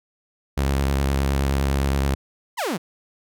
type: tone with vibrato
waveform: sawtooth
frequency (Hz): 68.6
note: C#2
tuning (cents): -17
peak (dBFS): -15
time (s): 0.57-2.15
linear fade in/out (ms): 10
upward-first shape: sine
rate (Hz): 9.6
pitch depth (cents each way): 32
type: exponential sweep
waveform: sawtooth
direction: down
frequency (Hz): 1093 to 145.9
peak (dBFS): -19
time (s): 2.57-2.78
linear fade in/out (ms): 20
effects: none